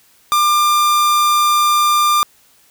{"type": "tone", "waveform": "45% pulse", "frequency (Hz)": 1195, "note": "D6", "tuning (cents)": 30, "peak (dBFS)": -11, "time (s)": [0.32, 2.23], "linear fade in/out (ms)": 0, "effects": ["white hiss -52 dBFS RMS until 2.7 s"]}